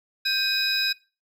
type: tone cluster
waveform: triangle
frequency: 1578 / 2492 / 3913 / 5020 Hz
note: G6 / D#7 / B7 / D#8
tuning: +11 / +2 / -17 / +15 cents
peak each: -27 / -28 / -25 / -25 dBFS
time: 0.25-0.93 s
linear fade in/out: 10 ms
effects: noise-tail reverb RT60 0.3 s tail -19 dB re dry